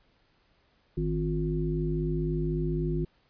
harmonic tone with a mistuned harmonic, 51.91 Hz, G#1, in tune, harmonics 1 / 3 / 5 / 7, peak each -32 / -29 / -37 / -32 dBFS, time 0.97-3.05 s, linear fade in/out 5 ms, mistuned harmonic 7, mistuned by -46 cents, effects pink hiss -67 dBFS RMS until 3.29 s + resampled to 11025 Hz

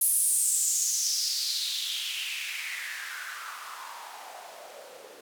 blue noise with band-pass filter sweep, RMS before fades -31 dBFS, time 0.01-5.21 s, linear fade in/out 5 ms, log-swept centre 11000 to 440 Hz, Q 4.7, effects none

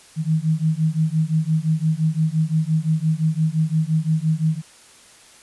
sine beating tone pair, 155.56 / 161.36 Hz, D#3 / E3, 0 / -37 cents, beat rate 5.8 Hz, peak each -20 dBFS, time 0.16-4.62 s, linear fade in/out 50 ms, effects white hiss -48 dBFS RMS until 5.42 s + resampled to 24000 Hz

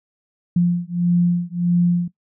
sine beating tone pair, 173.9 / 175.5 Hz, F3 / F3, -7 / +9 cents, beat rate 1.6 Hz, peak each -18 / -18 dBFS, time 0.56-2.08 s, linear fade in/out 5 ms, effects noise-tail reverb RT60 0.1 s tail -18 dB re dry

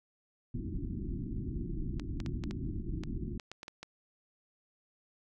pink low-pass noise, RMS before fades -37 dBFS, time 0.54-3.38 s, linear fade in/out 5 ms, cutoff 360 Hz, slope 96 dB/octave
clicks, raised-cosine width 0.2 ms, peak -26 dBFS, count 11, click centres 1.997 / 2.202 / 2.262 / 2.438 / 2.51 / 3.036 / 3.398 / 3.516 / 3.631 / 3.681 / 3.83 s
effects none

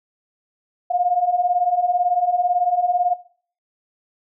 sine beating tone pair, 700 / 718 Hz, F5 / F5, +4 / +48 cents, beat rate 18 Hz, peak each -21 / -19 dBFS, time 0.9-3.14 s, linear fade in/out 10 ms, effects noise-tail reverb RT60 0.5 s tail -18 dB re dry

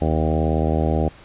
harmonic tone with a mistuned harmonic, 78.7 Hz, D#2, 20 cents sharp, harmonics 1 / 2 / 3 / 4 / 5 / 6 / 7 / 8 / 9 / 10, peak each -21 / -24 / -26 / -27 / -28 / -29 / -29 / -30 / -31 / -31 dBFS, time 0.01-1.09 s, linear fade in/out 10 ms, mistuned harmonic 1, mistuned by -29 cents, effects pink hiss -46 dBFS RMS until 1.24 s + resampled to 8000 Hz

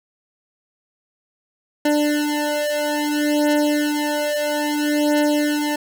25% pulse beating tone pair, 296.1 / 296.7 Hz, D4 / D4, +14 / +18 cents, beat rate 0.6 Hz, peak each -17 dBFS, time 1.85-5.76 s, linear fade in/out 5 ms, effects none

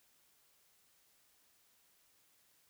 silence, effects white hiss -71 dBFS RMS until 2.69 s

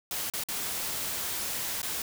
white noise with dropouts, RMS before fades -33 dBFS, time 0.11-2.02 s, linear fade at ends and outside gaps 2 ms, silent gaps 0.3-0.336 / 0.437-0.486 / 1.818-1.829 s, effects none

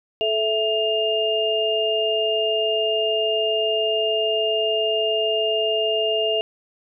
sine tone cluster, 435.1 / 662 / 2815 Hz, A4 / E5 / F7, -19 / +7 / +13 cents, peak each -23 dBFS, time 0.21-6.41 s, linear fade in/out 0 ms, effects none

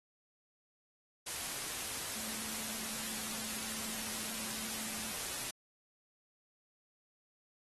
sine tone in noise, 220 Hz, A3, in tune, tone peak -50 dBFS, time 2.15-5.12 s, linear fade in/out 10 ms, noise white, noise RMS -40 dBFS, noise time 1.26-5.51 s, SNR -13 dB, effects AAC 32 kbps

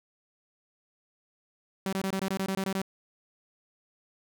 sawtooth tone bursts, 192.2 Hz, G3, 34 cents flat, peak -24 dBFS, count 11, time 1.86-2.817 s, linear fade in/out 2 ms, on 67 ms, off 22 ms, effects none

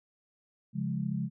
sine chord, Db major, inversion none, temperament equal, 138.59 / 174.61 / 207.7 Hz, Db3 / F3 / Ab3, 0 / 0 / 0 cents, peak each -34 dBFS, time 0.73-1.3 s, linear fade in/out 50 ms, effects none

